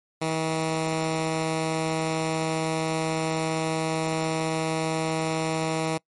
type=tone; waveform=10% pulse; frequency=160 Hz; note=D#3; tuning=49 cents sharp; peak=-16 dBFS; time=0.21-5.98 s; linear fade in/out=10 ms; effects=noise-tail reverb RT60 0.1 s tail -24 dB re dry + MP3 48 kbps